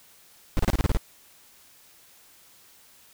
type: noise bursts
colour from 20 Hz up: brown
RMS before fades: -20 dBFS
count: 8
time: 0.57-0.971 s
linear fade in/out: 0 ms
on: 23 ms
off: 31 ms
effects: white hiss -55 dBFS RMS until 3.13 s